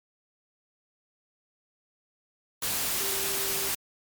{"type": "tone in noise", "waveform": "sine", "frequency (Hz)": 392, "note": "G4", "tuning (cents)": 0, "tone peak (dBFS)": -38, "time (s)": [3, 3.69], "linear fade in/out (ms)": 5, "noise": "white", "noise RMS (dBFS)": -29, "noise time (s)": [2.62, 3.75], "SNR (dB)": -12, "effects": ["MP3 96 kbps"]}